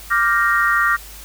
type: chord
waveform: sine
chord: G minor seventh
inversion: second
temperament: equal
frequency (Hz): 1174.7 / 1396.9 / 1568 / 1864.7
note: D6 / F6 / G6 / Bb6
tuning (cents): 0 / 0 / 0 / 0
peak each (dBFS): -19 / -18 / -24 / -18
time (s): 0.1-0.97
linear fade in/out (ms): 20
effects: added 50 Hz sine -39 dBFS peak until 1.24 s + white hiss -39 dBFS RMS until 1.24 s